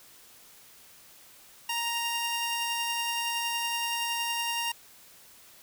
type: tone pair together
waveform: sawtooth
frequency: 934.9 / 2794 Hz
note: A#5 / F7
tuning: +5 / 0 cents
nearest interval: octave + perfect fifth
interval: 1895 cents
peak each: -28 dBFS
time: 1.69-4.72 s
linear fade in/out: 5 ms
effects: white hiss -54 dBFS RMS until 5.62 s